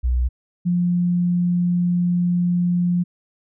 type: tone pair in turn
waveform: sine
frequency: 61.74 / 176.15 Hz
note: B1 / F3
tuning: 0 / +15 cents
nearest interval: octave + tritone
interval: 1815 cents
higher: second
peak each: -16 dBFS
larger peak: neither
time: 0.03-0.29 / 0.65-3.04 s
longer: second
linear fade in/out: 20 ms
effects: none